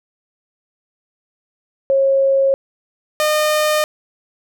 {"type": "tone pair in turn", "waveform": ["sine", "sawtooth"], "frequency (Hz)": [543, 609.5], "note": ["C#5", "D#5"], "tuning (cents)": [-36, -36], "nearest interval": "major second", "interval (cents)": 200, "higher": "second", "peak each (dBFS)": [-11, -10], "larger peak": "second", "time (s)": [[1.9, 2.54], [3.2, 3.84]], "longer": "neither", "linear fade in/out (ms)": 0, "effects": []}